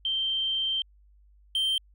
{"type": "tone pair in turn", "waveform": ["sine", "triangle"], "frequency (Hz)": [3136, 3136], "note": ["G7", "G7"], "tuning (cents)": [0, 0], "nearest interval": "unison", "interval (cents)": 0, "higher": "neither", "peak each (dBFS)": [-25, -22], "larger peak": "second", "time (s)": [[0.05, 0.82], [1.55, 1.78]], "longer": "first", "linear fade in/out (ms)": 2, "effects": ["added 50 Hz sine -55 dBFS peak until 1.94 s"]}